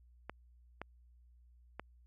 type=clicks; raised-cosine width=0.5 ms; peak=-26 dBFS; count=3; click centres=0.296 / 0.816 / 1.796 s; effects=added 60 Hz sine -60 dBFS peak until 2.06 s + AAC 32 kbps